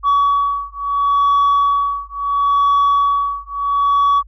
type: beating tone pair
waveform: sine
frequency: 1132 / 1132.73 Hz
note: C#6 / C#6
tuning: +36 / +37 cents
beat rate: 0.73 Hz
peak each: -14 / -14 dBFS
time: 0.03-4.23 s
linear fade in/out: 50 ms
effects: tanh soft clip ceiling -9 dBFS + added 50 Hz sine -39 dBFS peak until 4.27 s